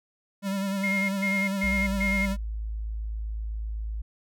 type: tone with vibrato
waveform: square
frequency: 196 Hz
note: G3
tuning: in tune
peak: -27 dBFS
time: 0.42-2.37 s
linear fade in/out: 50 ms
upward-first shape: sine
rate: 10 Hz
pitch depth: 41 cents each way
type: tone bursts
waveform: sine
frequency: 2133 Hz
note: C7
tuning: 33 cents sharp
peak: -25 dBFS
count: 4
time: 0.83-2.26 s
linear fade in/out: 10 ms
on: 260 ms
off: 130 ms
type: tone with pitch glide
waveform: sine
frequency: 60.9 to 53.94 Hz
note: B1 to A1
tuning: -24 to -34 cents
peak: -29 dBFS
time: 1.63-4.02 s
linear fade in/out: 10 ms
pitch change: -210 cents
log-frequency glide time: 1.75-2.01 s
effects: none